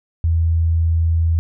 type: tone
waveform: sine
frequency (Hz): 82.41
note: E2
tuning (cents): 0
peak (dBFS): -13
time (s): 0.24-1.39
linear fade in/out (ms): 0
effects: none